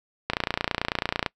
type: click train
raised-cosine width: 0.3 ms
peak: -7 dBFS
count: 29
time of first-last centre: 0.3-1.262 s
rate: 29.1 Hz
effects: noise-tail reverb RT60 0.1 s tail -24 dB re dry